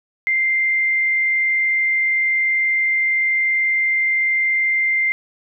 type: tone with frequency modulation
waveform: sine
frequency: 2093 Hz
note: C7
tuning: in tune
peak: -15 dBFS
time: 0.27-5.12 s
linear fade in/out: 0 ms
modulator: 51.2 Hz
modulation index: 0.29
effects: none